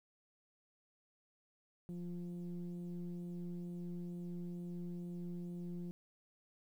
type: tone with frequency modulation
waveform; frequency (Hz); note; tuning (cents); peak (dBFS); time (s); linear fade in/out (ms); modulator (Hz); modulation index
sine; 175.1; F3; +5; -40; 1.89-5.91; 0; 174; 0.64
effects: tanh soft clip ceiling -37 dBFS + 12-bit